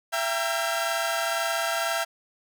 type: tone cluster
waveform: sawtooth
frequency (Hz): 670 / 783 / 933 / 1362 / 1603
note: E5 / G5 / A#5 / F6 / G6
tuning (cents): +28 / -2 / +1 / -44 / +38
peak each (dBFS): -24 / -30 / -31 / -30 / -28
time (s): 0.12-2.05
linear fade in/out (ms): 20
effects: none